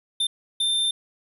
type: tone bursts at uneven times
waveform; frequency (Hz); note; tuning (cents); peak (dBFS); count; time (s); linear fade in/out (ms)
square; 3583; A7; +31; -21; 2; 0.2-0.27 / 0.6-0.91; 5
effects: resampled to 32000 Hz